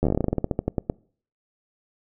slowing click train, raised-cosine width 2 ms, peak -9 dBFS, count 20, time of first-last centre 0.03-0.899 s, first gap 11 ms, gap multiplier 1.14, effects noise-tail reverb RT60 0.5 s tail -25 dB re dry

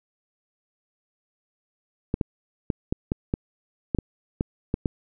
clicks, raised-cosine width 3 ms, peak -10 dBFS, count 11, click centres 2.141 / 2.212 / 2.702 / 2.925 / 3.119 / 3.339 / 3.948 / 3.987 / 4.409 / 4.741 / 4.858 s, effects none

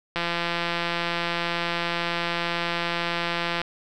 click train, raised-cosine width 0.3 ms, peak -10 dBFS, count 592, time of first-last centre 0.16-3.616 s, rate 171 Hz, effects none

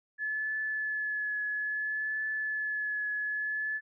sine tone with vibrato, 1717 Hz, A6, 43 cents flat, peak -30 dBFS, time 0.18-3.81 s, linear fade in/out 50 ms, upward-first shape triangle, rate 0.6 Hz, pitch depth 22 cents each way, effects none

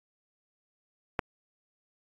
click, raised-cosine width 0.5 ms, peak -11 dBFS, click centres 1.192 s, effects AAC 32 kbps

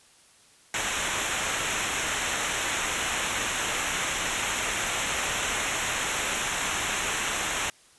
pink noise with comb filter, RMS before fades -28 dBFS, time 0.74-7.7 s, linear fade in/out 2 ms, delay 0.21 ms, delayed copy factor -0.8, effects white hiss -57 dBFS RMS until 7.98 s + resampled to 24000 Hz

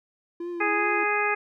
triangle tone with vibrato, 340 Hz, F4, 46 cents flat, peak -28 dBFS, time 0.4-1.04 s, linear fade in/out 5 ms, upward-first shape triangle, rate 2.5 Hz, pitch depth 60 cents each way
harmonic tone, 415.1 Hz, G#4, 1 cent flat, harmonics 1 / 2 / 3 / 4 / 5 / 6, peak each -29 / -29 / -29 / -29 / -29 / -29 dBFS, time 0.6-1.35 s, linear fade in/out 10 ms
effects none

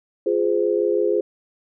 sine chord, F minor, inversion none, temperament equal with one note detuned, 349.2 / 415.3 / 513.4 Hz, F4 / Ab4 / C5, 0 / 0 / -33 cents, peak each -22 / -20 / -23 dBFS, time 0.26-1.21 s, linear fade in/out 5 ms, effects none

